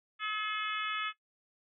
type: harmonic tone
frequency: 427.6 Hz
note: A4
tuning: 49 cents flat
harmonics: 3 / 4 / 5 / 6 / 7 / 8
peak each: -36 / -38 / -40 / -42 / -43 / -44 dBFS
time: 0.19-1.13 s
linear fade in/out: 50 ms
effects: noise-tail reverb RT60 0.1 s tail -17 dB re dry